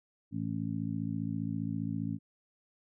harmonic tone, 55 Hz, A1, in tune, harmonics 2 / 3 / 4 / 5, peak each -38 / -37 / -37 / -38 dBFS, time 0.31-2.19 s, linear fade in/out 50 ms, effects none

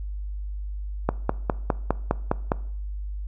click train, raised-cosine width 1 ms, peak -6 dBFS, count 8, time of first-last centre 1.09-2.519 s, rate 4.9 Hz, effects noise-tail reverb RT60 0.6 s tail -20 dB re dry + added 50 Hz sine -29 dBFS peak until 3.27 s

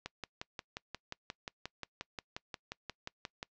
click train, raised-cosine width 0.2 ms, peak -22 dBFS, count 20, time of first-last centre 0.06-3.429 s, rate 5.64 Hz, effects noise-tail reverb RT60 0.1 s tail -24 dB re dry + low-pass 6000 Hz 12 dB/octave

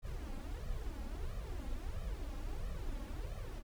brown noise with flanger, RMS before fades -41 dBFS, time 0.02-3.63 s, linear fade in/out 50 ms, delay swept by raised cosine 1.6 to 3.7 ms, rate 1.5 Hz, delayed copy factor +0.8, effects none

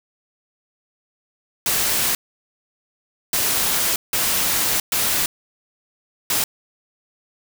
white noise bursts at uneven times, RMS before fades -20 dBFS, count 5, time 1.66-2.15 / 3.33-3.96 / 4.13-4.8 / 4.92-5.26 / 6.3-6.44 s, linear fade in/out 2 ms, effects none

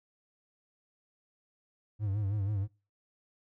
triangle tone with vibrato, 101.6 Hz, G#2, 38 cents flat, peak -27 dBFS, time 1.99-2.68 s, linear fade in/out 50 ms, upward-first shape sine, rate 6.2 Hz, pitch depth 96 cents each way, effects noise-tail reverb RT60 0.3 s tail -23 dB re dry

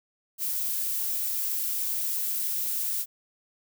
violet noise, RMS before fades -29 dBFS, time 0.38-3.06 s, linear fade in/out 50 ms, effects none

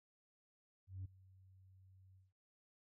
sine tone with ADSR envelope, 94.4 Hz, F#2, 35 cents sharp, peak -40 dBFS, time 0.87-2.33 s, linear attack 180 ms, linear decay 11 ms, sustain -22 dB, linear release 170 ms, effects tanh soft clip ceiling -41 dBFS

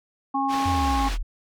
harmonic tone, 272.6 Hz, C#4, 29 cents flat, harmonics 1 / 3 / 4, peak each -27 / -24 / -27 dBFS, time 0.34-1.09 s, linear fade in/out 10 ms
white low-pass noise, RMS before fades -34 dBFS, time 0.48-1.18 s, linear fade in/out 50 ms, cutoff 3800 Hz, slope 12 dB/octave
sine linear sweep, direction down, 92.5 to 33.47 Hz, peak -24 dBFS, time 0.65-1.23 s, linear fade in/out 10 ms
effects none

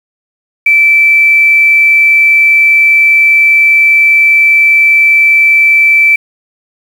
sine tone with quantisation, 2325 Hz, D7, 18 cents flat, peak -3 dBFS, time 0.66-6.16 s, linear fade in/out 5 ms, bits 5, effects none

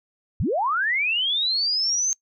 sine linear sweep, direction up, 56 to 6380 Hz, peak -20 dBFS, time 0.4-2.13 s, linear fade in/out 0 ms, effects noise-tail reverb RT60 0.1 s tail -25 dB re dry

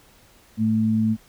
sine tone pair together, 110 / 220 Hz, A2 / A3, 0 / 0 cents, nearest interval octave, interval 1200 cents, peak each -25 / -18 dBFS, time 0.57-1.17 s, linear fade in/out 50 ms, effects pink hiss -54 dBFS RMS until 1.28 s

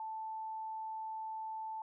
sine tone, 880 Hz, A5, in tune, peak -39 dBFS, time 0-1.82 s, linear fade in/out 2 ms, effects none

